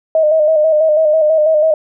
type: tone with vibrato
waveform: sine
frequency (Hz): 622.3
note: D#5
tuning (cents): 0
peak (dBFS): -8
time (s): 0.15-1.74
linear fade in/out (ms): 2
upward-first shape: square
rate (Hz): 6.1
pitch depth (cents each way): 44
effects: none